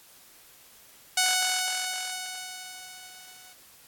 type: tone with level ramp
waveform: 5% pulse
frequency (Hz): 740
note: F#5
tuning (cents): 0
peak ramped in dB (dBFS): -9 to -39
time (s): 1.17-3.53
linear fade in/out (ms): 5
effects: white hiss -54 dBFS RMS until 3.87 s + AAC 64 kbps